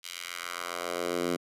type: tone with high-pass filter sweep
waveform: 10% pulse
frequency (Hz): 87.31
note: F2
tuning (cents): 0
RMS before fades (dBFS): -34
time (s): 0.03-1.37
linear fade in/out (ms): 20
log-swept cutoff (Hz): 3300 to 240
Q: 1.2
effects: resampled to 32000 Hz